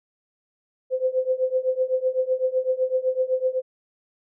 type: tone with tremolo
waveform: sine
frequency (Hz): 515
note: C5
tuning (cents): -28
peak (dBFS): -16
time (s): 0.9-3.62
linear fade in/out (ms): 50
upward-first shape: triangle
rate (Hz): 7.9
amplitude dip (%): 95
effects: none